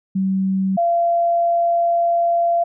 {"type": "tone pair in turn", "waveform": "sine", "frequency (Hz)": [191.2, 684.9], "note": ["G3", "F5"], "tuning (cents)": [-43, -34], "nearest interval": "octave + minor seventh", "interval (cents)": 2209, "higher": "second", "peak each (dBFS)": [-16, -14], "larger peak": "second", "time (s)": [[0.15, 0.77], [0.77, 2.64]], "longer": "second", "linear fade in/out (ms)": 10, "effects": []}